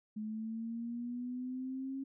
sine linear sweep, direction up, 212.6 to 271.4 Hz, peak -37 dBFS, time 0.16-2.04 s, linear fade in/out 10 ms, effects none

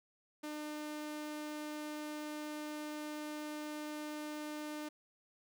sawtooth tone, 301.4 Hz, D4, 45 cents sharp, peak -37 dBFS, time 0.43-4.89 s, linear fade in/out 10 ms, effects none

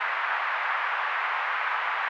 pink band-pass noise, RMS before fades -28 dBFS, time 0-2.09 s, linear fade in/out 10 ms, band 930 to 2100 Hz, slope 24 dB/octave, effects none

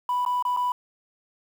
sine tone with dropouts, 987.8 Hz, B5, in tune, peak -20 dBFS, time 0.09-0.72 s, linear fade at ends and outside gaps 2 ms, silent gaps 0.251-0.262 / 0.425-0.451 / 0.565-0.571 s, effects tanh soft clip ceiling -20 dBFS + 8-bit

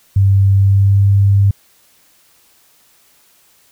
sine tone with pitch glide, 98 to 99.48 Hz, G2 to G2, 0 to +26 cents, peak -7 dBFS, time 0.16-1.51 s, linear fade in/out 5 ms, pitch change +26 cents, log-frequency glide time 0.57-1.05 s, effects white hiss -52 dBFS RMS until 3.71 s

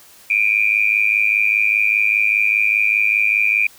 sine tone with amplitude modulation, 2402 Hz, D7, 38 cents sharp, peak -9 dBFS, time 0.3-3.67 s, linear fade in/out 5 ms, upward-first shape sine, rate 105 Hz, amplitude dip 95%, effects white hiss -46 dBFS RMS until 3.78 s

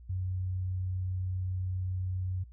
sine tone, 92.5 Hz, F#2, in tune, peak -30 dBFS, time 0.09-2.44 s, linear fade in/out 10 ms, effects added 60 Hz sine -48 dBFS peak until 2.52 s

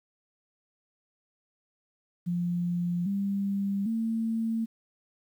sine tone with pitch steps, 174.8 / 198.49 / 225.4 Hz, F3 / G3 / A3, +2 / +22 / +42 cents, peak -26 dBFS, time 2.26-4.66 s, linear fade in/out 20 ms, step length 800 ms, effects 10-bit

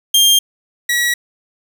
sawtooth tone pair in turn, 3200 / 1924.8 Hz, G7 / B6, +35 / -45 cents, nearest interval major sixth, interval 880 cents, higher first, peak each -5 / -10 dBFS, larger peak first, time 0.14-0.39 / 0.89-1.14 s, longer neither, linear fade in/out 5 ms, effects none

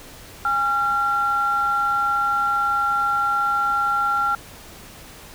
sine tone pair together, 817 / 1374 Hz, G#5 / F6, -29 / -29 cents, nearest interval major sixth, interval 900 cents, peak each -24 / -18 dBFS, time 0.45-4.35 s, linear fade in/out 2 ms, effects tanh soft clip ceiling -11 dBFS + pink hiss -42 dBFS RMS until 5.34 s

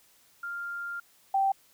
sine tone pair in turn, 1396.9 / 779.7 Hz, F6 / G5, 0 / -10 cents, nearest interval minor seventh, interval 1010 cents, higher first, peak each -33 / -22 dBFS, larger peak second, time 0.43-1 / 1.34-1.52 s, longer first, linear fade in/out 5 ms, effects white hiss -62 dBFS RMS until 1.73 s

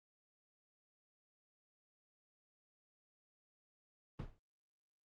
brown noise with exponential decay, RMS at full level -37 dBFS, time 4.19-4.39 s, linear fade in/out 5 ms, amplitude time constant 43 ms, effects low-pass 4000 Hz 12 dB/octave + Opus 24 kbps

